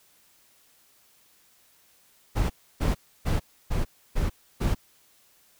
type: noise bursts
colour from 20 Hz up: brown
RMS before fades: -24 dBFS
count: 6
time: 2.35-4.75 s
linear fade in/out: 20 ms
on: 150 ms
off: 300 ms
effects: white hiss -61 dBFS RMS until 5.59 s